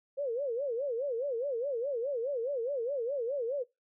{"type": "tone with vibrato", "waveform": "sine", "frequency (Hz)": 512, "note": "C5", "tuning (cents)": -38, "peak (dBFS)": -30, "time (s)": [0.17, 3.64], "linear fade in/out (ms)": 20, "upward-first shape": "sine", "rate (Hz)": 4.8, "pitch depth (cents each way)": 220, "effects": ["noise-tail reverb RT60 0.2 s tail -22 dB re dry"]}